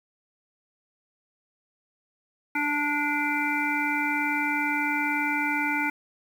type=harmonic tone with a mistuned harmonic; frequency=293.7 Hz; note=D4; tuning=in tune; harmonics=1 / 3 / 5 / 7 / 8; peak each=-30 / -30 / -30 / -30 / -30 dBFS; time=2.55-5.9 s; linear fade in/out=5 ms; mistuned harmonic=5; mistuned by=-21 cents; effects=8-bit